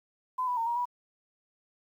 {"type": "tone with pitch steps", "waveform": "sine", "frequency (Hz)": [1015, 986, 914, 946, 975], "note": ["B5", "B5", "A#5", "A#5", "B5"], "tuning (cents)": [47, -3, -34, 25, -23], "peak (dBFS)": -27, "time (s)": [0.38, 0.855], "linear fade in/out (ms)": 10, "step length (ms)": 95, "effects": ["10-bit"]}